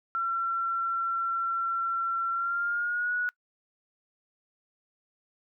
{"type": "tone with pitch glide", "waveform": "sine", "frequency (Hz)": [1357, 1462.8], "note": ["E6", "F#6"], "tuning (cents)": [50, -20], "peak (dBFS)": -26, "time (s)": [0.15, 3.29], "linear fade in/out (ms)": 0, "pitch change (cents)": 130, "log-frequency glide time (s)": [2.3, 3.13], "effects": ["noise-tail reverb RT60 0.1 s tail -24 dB re dry"]}